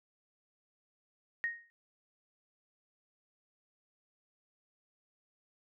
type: tone with exponential decay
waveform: sine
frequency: 1864.7 Hz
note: A#6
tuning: in tune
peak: -28 dBFS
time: 1.44-1.7 s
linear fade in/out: 0 ms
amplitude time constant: 55 ms
effects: none